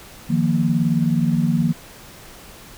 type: chord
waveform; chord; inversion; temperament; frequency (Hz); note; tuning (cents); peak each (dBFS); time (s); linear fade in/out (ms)
sine; Eb suspended second; none; equal; 155.56 / 174.61 / 233.1; Eb3 / F3 / Bb3; 0 / 0 / 0; -20; 0.29-1.73; 20
effects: pink hiss -42 dBFS RMS until 2.77 s